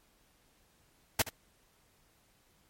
pink noise with echo, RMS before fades -26 dBFS, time 1.19-1.22 s, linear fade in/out 5 ms, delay 73 ms, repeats 1, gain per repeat -15 dB, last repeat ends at 1.293 s, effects pink hiss -68 dBFS RMS until 2.69 s + MP3 64 kbps

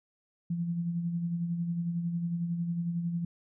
sine tone with tremolo, 170.8 Hz, F3, 38 cents flat, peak -27 dBFS, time 0.5-3.25 s, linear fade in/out 5 ms, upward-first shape sine, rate 11 Hz, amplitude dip 45%, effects none

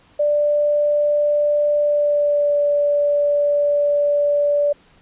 sine tone with pitch glide, 589 to 580.9 Hz, D5 to D5, +5 to -19 cents, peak -14 dBFS, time 0.19-4.73 s, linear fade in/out 10 ms, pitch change -24 cents, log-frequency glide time 1.77-2.58 s, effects pink hiss -53 dBFS RMS until 5.01 s + resampled to 8000 Hz

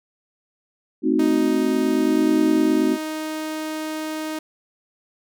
sine chord, A diminished seventh, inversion none, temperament equal, 220 / 261.6 / 311.1 / 370 Hz, A3 / C4 / Eb4 / Gb4, 0 / 0 / 0 / 0 cents, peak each -25 / -21 / -20 / -23 dBFS, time 1.02-2.98 s, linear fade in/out 50 ms
sawtooth tone, 311.8 Hz, D#4, 4 cents sharp, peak -22 dBFS, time 1.19-4.39 s, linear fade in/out 5 ms
effects none

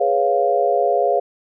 sine chord, C# dominant seventh, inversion second, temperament equal, 415.3 / 493.9 / 554.4 / 698.5 Hz, G#4 / B4 / C#5 / E#5, 0 / 0 / 0 / 0 cents, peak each -21 / -22 / -20 / -18 dBFS, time 0-1.2 s, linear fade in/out 10 ms, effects none

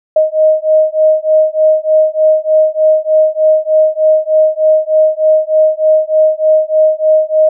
sine beating tone pair, 622.3 / 625.6 Hz, D#5 / D#5, 0 / +9 cents, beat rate 3.3 Hz, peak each -10 dBFS, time 0.16-7.49 s, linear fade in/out 5 ms, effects none

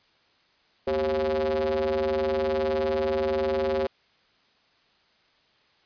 square ring-modulated tone, 75.9 Hz, D#2, 42 cents flat, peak -21 dBFS, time 0.87-3.87 s, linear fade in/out 5 ms, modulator 465 Hz, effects white hiss -63 dBFS RMS until 5.85 s + resampled to 11025 Hz

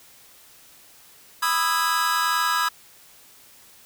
45% pulse chord, E major seventh, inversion second, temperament just, 988.9 / 1236.1 / 1318.5 / 1648.1 Hz, B5 / D#6 / E6 / G#6, +2 / -12 / 0 / -14 cents, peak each -26 dBFS, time 1.42-2.69 s, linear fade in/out 10 ms, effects white hiss -51 dBFS RMS until 3.85 s

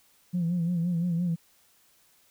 sine tone with vibrato, 172.3 Hz, F3, 23 cents flat, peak -23 dBFS, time 0.33-1.36 s, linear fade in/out 20 ms, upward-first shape sine, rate 5.8 Hz, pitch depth 71 cents each way, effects tanh soft clip ceiling -21 dBFS + white hiss -63 dBFS RMS until 2.3 s

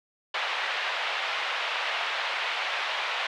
white band-pass noise, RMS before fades -30 dBFS, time 0.34-3.27 s, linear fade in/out 5 ms, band 600 to 3200 Hz, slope 24 dB/octave, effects none

